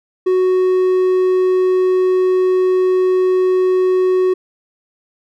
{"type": "tone", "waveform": "triangle", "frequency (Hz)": 370, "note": "F#4", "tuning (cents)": 0, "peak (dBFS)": -9, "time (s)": [0.26, 4.34], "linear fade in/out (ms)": 10, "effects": []}